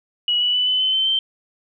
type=tone with pitch steps; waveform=sine; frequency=2920 / 2952 / 2985 / 3018 / 3051 / 3085 / 3119 Hz; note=F#7 / F#7 / F#7 / F#7 / G7 / G7 / G7; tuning=-24 / -5 / +15 / +34 / -48 / -28 / -9 cents; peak=-16 dBFS; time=0.28-1.19 s; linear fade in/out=2 ms; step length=130 ms; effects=none